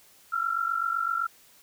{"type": "tone pair together", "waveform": "sine", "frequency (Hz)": [1336, 1383.8], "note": ["E6", "F6"], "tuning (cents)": [23, -16], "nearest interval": "minor second", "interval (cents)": 61, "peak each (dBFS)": -28, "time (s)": [0.32, 1.27], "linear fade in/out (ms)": 10, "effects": ["white hiss -57 dBFS RMS until 1.62 s"]}